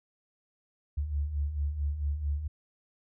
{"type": "beating tone pair", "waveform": "sine", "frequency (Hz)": [69.3, 73.8], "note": ["C#2", "D2"], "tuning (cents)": [0, 9], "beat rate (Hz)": 4.5, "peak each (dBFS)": [-36, -29], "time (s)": [0.97, 2.48], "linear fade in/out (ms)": 10, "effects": []}